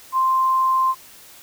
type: tone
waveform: sine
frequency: 1046.5 Hz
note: C6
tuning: in tune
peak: -15 dBFS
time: 0.12-0.95 s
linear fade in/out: 50 ms
effects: white hiss -45 dBFS RMS until 1.42 s